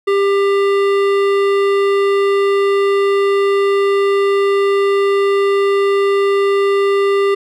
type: tone with hard clipping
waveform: sine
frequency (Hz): 397.6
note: G4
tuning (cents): +25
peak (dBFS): -13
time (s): 0.07-7.35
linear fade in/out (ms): 10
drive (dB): 14
effects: none